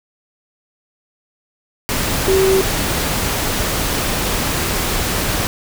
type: tone in noise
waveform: sine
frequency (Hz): 382.5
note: G4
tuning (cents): -42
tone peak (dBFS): -11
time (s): 2.28-2.61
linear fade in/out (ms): 0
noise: pink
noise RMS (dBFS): -19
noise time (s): 1.89-5.47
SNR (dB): +5
effects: none